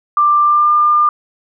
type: tone with pitch glide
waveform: sine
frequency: 1184 to 1201.2 Hz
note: D6 to D6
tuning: +14 to +39 cents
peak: -8 dBFS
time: 0.17-1.09 s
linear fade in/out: 2 ms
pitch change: +25 cents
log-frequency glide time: 0.43-0.71 s
effects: none